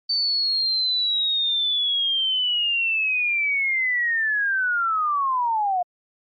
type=linear sweep; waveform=sine; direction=down; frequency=4569 to 698.5 Hz; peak=-19 dBFS; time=0.09-5.83 s; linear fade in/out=10 ms; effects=MP3 32 kbps